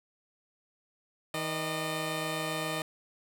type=tone pair together; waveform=10% pulse; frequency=159 / 608.7 Hz; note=D#3 / D#5; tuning=+38 / -38 cents; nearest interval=octave + major seventh; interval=2324 cents; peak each=-26 dBFS; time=1.34-2.82 s; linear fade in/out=2 ms; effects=none